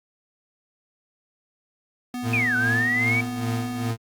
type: tone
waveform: square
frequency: 246.9 Hz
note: B3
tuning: in tune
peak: -29 dBFS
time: 2.14-3.91 s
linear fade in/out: 2 ms
type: tone with tremolo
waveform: 40% pulse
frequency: 114 Hz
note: A#2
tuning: 38 cents flat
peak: -23 dBFS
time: 2.22-3.97 s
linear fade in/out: 50 ms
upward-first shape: sine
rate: 2.5 Hz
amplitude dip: 75%
type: linear two-way sweep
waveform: sine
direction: down then up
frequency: 2543 to 1480 to 2301 Hz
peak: -20 dBFS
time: 2.33-3.21 s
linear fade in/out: 5 ms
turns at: 2.56 s
effects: Opus 48 kbps